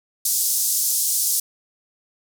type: band-pass noise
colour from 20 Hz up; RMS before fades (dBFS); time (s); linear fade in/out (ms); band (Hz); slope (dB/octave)
white; -21; 0.25-1.4; 5; 5300 to 14000; 24
effects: none